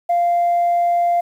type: tone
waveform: sine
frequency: 695 Hz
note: F5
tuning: 9 cents flat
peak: -12 dBFS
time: 0.09-1.21 s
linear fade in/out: 10 ms
effects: tanh soft clip ceiling -11 dBFS + 8-bit